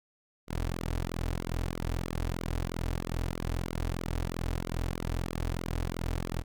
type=tone with flanger; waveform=sawtooth; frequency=42.48 Hz; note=F1; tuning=47 cents flat; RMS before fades=-33 dBFS; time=0.47-6.44 s; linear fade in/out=50 ms; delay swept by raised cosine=1.1 to 5.7 ms; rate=3.1 Hz; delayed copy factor=-0.85; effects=none